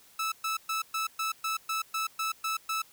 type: tone bursts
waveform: sawtooth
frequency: 1310 Hz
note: E6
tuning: 11 cents flat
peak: -25 dBFS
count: 11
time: 0.19-2.82 s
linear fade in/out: 5 ms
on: 130 ms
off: 120 ms
effects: white hiss -58 dBFS RMS until 2.92 s